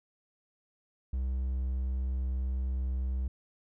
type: tone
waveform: triangle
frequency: 64.4 Hz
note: C2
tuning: 27 cents flat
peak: -27 dBFS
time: 1.13-3.28 s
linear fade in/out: 5 ms
effects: none